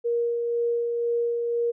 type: tone with tremolo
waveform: sine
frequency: 471.4 Hz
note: A#4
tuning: 19 cents sharp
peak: -21 dBFS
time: 0.04-1.72 s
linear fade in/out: 20 ms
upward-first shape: sine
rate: 2 Hz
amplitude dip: 30%
effects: none